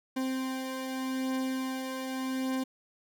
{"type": "beating tone pair", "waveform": "40% pulse", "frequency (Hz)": [260.8, 261.64], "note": ["C4", "C4"], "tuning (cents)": [-5, 0], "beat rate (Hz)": 0.84, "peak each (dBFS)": [-38, -31], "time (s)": [0.16, 2.64], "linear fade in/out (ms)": 10, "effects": []}